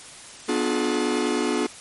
45% pulse chord, B diminished seventh, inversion none, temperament just, 246.9 / 296.3 / 355.6 / 426.7 Hz, B3 / D4 / F4 / Ab4, 0 / +15 / +31 / +47 cents, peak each -27 dBFS, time 0.48-1.67 s, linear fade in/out 10 ms, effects white hiss -42 dBFS RMS until 1.8 s + MP3 48 kbps

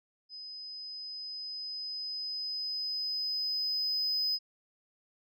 sine tone with level ramp, 5030 Hz, D#8, 18 cents sharp, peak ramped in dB -42 to -25 dBFS, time 0.29-4.39 s, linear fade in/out 50 ms, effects tanh soft clip ceiling -26 dBFS

